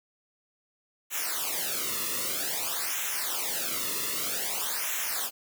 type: noise with flanger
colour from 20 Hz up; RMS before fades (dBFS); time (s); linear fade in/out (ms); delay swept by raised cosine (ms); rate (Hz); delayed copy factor
white; -31; 1.1-5.31; 50; 0.21 to 1.31; 0.52; -1
effects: none